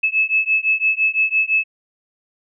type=beating tone pair; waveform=sine; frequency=2598 / 2603.9 Hz; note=E7 / E7; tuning=-26 / -22 cents; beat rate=5.9 Hz; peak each=-18 dBFS; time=0.03-1.64 s; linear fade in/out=10 ms; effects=none